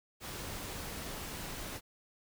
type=noise; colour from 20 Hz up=pink; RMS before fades=-42 dBFS; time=0.2-1.81 s; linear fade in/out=50 ms; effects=none